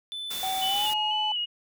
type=tone; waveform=triangle; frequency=3511 Hz; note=A7; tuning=4 cents flat; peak=-31 dBFS; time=0.12-0.9 s; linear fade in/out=0 ms
type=noise; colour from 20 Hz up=white; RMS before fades=-36 dBFS; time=0.3-0.94 s; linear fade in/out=10 ms
type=tone with pitch glide; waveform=triangle; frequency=761 to 854.2 Hz; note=F#5 to G#5; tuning=+48 to +48 cents; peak=-26 dBFS; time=0.43-1.32 s; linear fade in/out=2 ms; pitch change=+200 cents; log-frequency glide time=0.66-0.87 s
type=tone with vibrato; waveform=sine; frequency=2934 Hz; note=F#7; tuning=15 cents flat; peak=-26 dBFS; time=0.61-1.46 s; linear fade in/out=20 ms; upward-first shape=square; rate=2 Hz; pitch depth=28 cents each way
effects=none